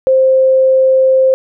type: tone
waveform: sine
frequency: 525 Hz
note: C5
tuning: 6 cents sharp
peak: -6 dBFS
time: 0.07-1.34 s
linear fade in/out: 0 ms
effects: none